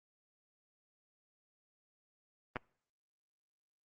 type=clicks; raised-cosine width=0.5 ms; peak=-22 dBFS; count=2; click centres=2.559 / 2.567 s; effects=noise-tail reverb RT60 0.6 s tail -26 dB re dry + Opus 24 kbps